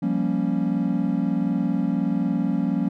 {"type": "chord", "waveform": "triangle", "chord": "G half-diminished seventh", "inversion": "third", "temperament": "equal", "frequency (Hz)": [174.61, 196, 233.1, 277.2], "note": ["F3", "G3", "Bb3", "Db4"], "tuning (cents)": [0, 0, 0, 0], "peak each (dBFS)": -24, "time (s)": [0.02, 2.89], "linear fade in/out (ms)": 10, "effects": []}